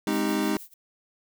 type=chord; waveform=square; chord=Ab major seventh; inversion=none; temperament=equal; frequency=207.7 / 261.6 / 311.1 / 392 Hz; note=Ab3 / C4 / Eb4 / G4; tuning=0 / 0 / 0 / 0 cents; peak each=-29 / -32 / -28 / -32 dBFS; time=0.07-0.57 s; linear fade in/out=2 ms
type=noise with tremolo; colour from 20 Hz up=violet; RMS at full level=-42 dBFS; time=0.12-0.74 s; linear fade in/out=5 ms; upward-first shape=sine; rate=6.5 Hz; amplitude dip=95%
effects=none